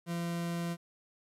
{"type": "tone", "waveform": "40% pulse", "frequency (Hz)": 170.8, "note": "F3", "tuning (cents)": -38, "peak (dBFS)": -32, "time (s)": [0.06, 0.77], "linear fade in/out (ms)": 50, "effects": ["resampled to 32000 Hz", "11-bit"]}